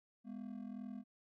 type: ring-modulated tone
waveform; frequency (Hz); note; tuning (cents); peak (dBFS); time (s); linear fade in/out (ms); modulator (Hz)
triangle; 227.2; A#3; -44; -39; 0.24-1.04; 50; 21.2
effects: none